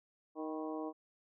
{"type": "harmonic tone with a mistuned harmonic", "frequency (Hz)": 156.2, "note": "D#3", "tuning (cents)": 7, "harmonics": [2, 3, 4, 5, 6, 7], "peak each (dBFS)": [-40, -44, -46, -48, -50, -51], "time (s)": [0.35, 0.93], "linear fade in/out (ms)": 50, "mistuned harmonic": 6, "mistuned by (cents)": 71, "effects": []}